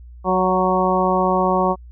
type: harmonic tone with a mistuned harmonic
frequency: 185 Hz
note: F#3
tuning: in tune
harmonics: 1 / 2 / 3 / 4 / 5 / 6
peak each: -22 / -22 / -22 / -22 / -22 / -22 dBFS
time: 0.24-1.76 s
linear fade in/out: 50 ms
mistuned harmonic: 3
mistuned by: +15 cents
effects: added 60 Hz sine -37 dBFS peak until 1.91 s